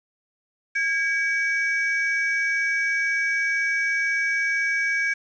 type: ring-modulated tone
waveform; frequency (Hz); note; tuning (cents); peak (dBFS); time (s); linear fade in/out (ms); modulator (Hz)
triangle; 1956; B6; -17; -16; 0.75-5.14; 10; 323
effects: resampled to 16000 Hz + 8-bit